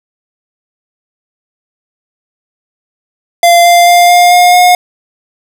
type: tone with pitch steps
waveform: square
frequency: 690 / 695.6 / 701.3 / 706.9 / 712.7 / 718.5 Hz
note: F5 / F5 / F5 / F5 / F5 / F5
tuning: -21 / -7 / +7 / +21 / +35 / +49 cents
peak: -3 dBFS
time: 3.43-4.75 s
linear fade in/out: 2 ms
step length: 220 ms
effects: none